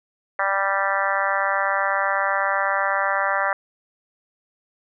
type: harmonic tone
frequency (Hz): 196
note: G3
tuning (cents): 0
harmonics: 3 / 4 / 5 / 6 / 7 / 8 / 9 / 10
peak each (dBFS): -27 / -27 / -28 / -27 / -27 / -28 / -27 / -30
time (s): 0.39-3.53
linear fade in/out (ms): 2
effects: none